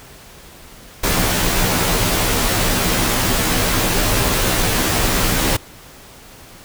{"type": "noise with comb filter", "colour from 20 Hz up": "pink", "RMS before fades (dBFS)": -17, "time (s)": [1.03, 5.57], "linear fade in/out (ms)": 10, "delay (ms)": 14, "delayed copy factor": -0.85, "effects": ["pink hiss -41 dBFS RMS until 6.64 s"]}